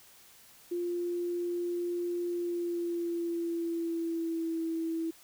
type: tone with pitch glide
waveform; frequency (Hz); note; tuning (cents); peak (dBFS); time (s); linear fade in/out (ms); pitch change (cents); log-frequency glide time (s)
sine; 349.2 to 327.7; F4 to E4; 0 to -10; -30; 0.71-5.11; 10; -110; 2.28-4.58
effects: white hiss -57 dBFS RMS until 5.23 s